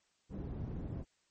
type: low-pass noise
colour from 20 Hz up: white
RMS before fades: -41 dBFS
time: 0.29-1.05 s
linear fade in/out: 50 ms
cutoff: 180 Hz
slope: 12 dB/octave
effects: white hiss -75 dBFS RMS until 1.3 s + MP3 32 kbps